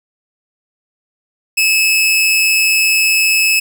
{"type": "tone with amplitude modulation", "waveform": "sawtooth", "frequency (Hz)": 2592, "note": "E7", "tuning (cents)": -30, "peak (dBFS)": -5, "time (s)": [1.57, 3.6], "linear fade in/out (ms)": 10, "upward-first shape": "sine", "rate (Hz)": 185, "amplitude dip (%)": 40, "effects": []}